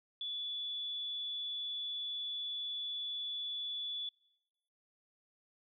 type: tone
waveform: sine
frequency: 3442 Hz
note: A7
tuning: 39 cents flat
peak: -37 dBFS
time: 0.21-4.09 s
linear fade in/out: 2 ms
effects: noise-tail reverb RT60 1.0 s tail -26 dB re dry